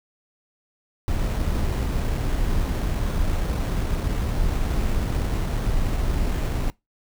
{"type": "noise with sample-and-hold", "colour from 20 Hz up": "brown", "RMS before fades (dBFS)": -23, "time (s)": [1.08, 6.7], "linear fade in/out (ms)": 0, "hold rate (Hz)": 4900, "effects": ["noise-tail reverb RT60 0.2 s tail -23 dB re dry"]}